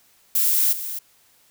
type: noise with echo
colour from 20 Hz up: violet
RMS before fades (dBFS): -19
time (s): 0.35-0.73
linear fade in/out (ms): 5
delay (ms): 260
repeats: 1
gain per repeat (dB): -11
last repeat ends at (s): 0.99
effects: white hiss -58 dBFS RMS until 1.5 s